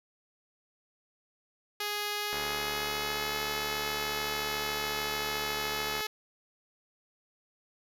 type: tone with pitch glide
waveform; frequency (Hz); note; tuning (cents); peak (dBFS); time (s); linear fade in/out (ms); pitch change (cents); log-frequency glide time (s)
5% pulse; 415.3 to 428.7; G#4 to A4; 0 to -45; -20; 1.8-6.07; 5; +55; 2.16-3.42
type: click train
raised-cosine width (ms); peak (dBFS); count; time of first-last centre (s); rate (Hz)
0.5; -22; 272; 2.33-6.007; 73.7
effects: none